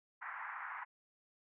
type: band-pass noise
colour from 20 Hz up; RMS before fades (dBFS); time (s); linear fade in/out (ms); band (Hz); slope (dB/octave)
pink; -45; 0.21-0.85; 20; 890 to 2000; 48
effects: none